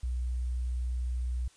sine tone with sample-and-hold, 61.74 Hz, B1, in tune, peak -29 dBFS, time 0.03-1.48 s, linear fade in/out 5 ms, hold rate 8820 Hz, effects white hiss -61 dBFS RMS until 1.56 s + resampled to 22050 Hz

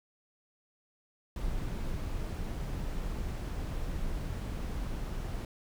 brown noise, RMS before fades -35 dBFS, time 1.36-5.45 s, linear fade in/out 2 ms, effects none

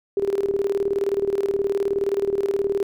sine tone with tremolo, 397.6 Hz, G4, 25 cents sharp, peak -17 dBFS, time 0.17-2.83 s, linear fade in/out 2 ms, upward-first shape square, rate 19 Hz, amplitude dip 70%, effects none

